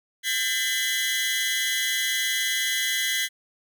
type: tone cluster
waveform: sawtooth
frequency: 1591 / 1793 / 2019 / 3019 / 3315 Hz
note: G6 / A6 / B6 / F#7 / G#7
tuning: +25 / +32 / +38 / +34 / -4 cents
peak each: -30 / -30 / -23 / -31 / -25 dBFS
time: 0.23-3.29 s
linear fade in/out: 50 ms
effects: none